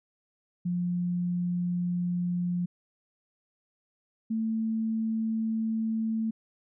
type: tone pair in turn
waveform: sine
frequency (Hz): 176.6 / 222.5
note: F3 / A3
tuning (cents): +20 / +20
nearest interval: major third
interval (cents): 400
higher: second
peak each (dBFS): -26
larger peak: neither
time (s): 0.65-2.66 / 4.3-6.31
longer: neither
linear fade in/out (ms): 10
effects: none